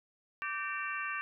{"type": "harmonic tone with a mistuned harmonic", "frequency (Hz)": 388.8, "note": "G4", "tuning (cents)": -14, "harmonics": [3, 4, 5, 6, 7], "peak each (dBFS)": [-39, -40, -41, -42, -42], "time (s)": [0.42, 1.21], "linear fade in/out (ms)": 0, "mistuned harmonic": 5, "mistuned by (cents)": -120, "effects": []}